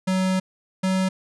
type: tone pair in turn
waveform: square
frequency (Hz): 187.4 / 188.27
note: F#3 / F#3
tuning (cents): +22 / +30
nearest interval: unison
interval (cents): 8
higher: second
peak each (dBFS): -20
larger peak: neither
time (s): 0.07-0.4 / 0.83-1.09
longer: first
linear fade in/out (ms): 10
effects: resampled to 24000 Hz